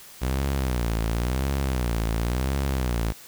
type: tone with vibrato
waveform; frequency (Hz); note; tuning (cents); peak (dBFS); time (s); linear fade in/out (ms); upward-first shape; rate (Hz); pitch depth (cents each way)
sawtooth; 61.74; B1; 0; -19; 0.21-3.13; 20; sine; 0.94; 190
effects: white hiss -46 dBFS RMS until 3.27 s